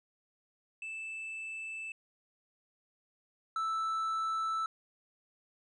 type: tone pair in turn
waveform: triangle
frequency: 2637 / 1318.5 Hz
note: E7 / E6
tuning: 0 / 0 cents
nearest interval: octave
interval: 1200 cents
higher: first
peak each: -37 / -29 dBFS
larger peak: second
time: 0.82-1.92 / 3.56-4.66 s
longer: neither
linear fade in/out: 2 ms
effects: resampled to 24000 Hz